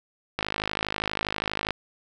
click train, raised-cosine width 0.3 ms, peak -10 dBFS, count 70, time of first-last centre 0.39-1.707 s, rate 52.4 Hz, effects none

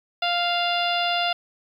harmonic tone with a mistuned harmonic, 698 Hz, F5, 1 cent flat, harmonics 1 / 2 / 3 / 4 / 5 / 6 / 7, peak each -24 / -29 / -34 / -27 / -29 / -36 / -35 dBFS, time 0.22-1.33 s, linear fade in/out 5 ms, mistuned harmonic 6, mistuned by -16 cents, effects 9-bit

